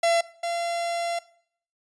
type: tone pair in turn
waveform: 45% pulse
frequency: 677 / 684.5 Hz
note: E5 / F5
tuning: +46 / -35 cents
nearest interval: unison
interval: 19 cents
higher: second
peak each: -19 / -26 dBFS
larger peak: first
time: 0.03-0.21 / 0.43-1.19 s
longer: second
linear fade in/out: 5 ms
effects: noise-tail reverb RT60 0.6 s tail -19 dB re dry + resampled to 22050 Hz